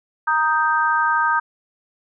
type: chord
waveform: sine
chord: Eb major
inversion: second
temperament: equal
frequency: 932.3 / 1244.5 / 1568 Hz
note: Bb5 / Eb6 / G6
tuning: 0 / 0 / 0 cents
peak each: -20 dBFS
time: 0.27-1.4 s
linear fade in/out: 10 ms
effects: none